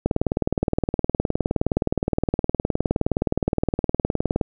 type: click train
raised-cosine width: 2 ms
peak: -6 dBFS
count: 85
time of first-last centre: 0.06-4.412 s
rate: 19.3 Hz
effects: none